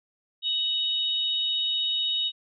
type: tone pair together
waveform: sine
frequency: 2972 / 3744 Hz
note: F#7 / A#7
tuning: +7 / +7 cents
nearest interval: major third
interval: 400 cents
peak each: -29 / -25 dBFS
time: 0.42-2.32 s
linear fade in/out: 50 ms
effects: none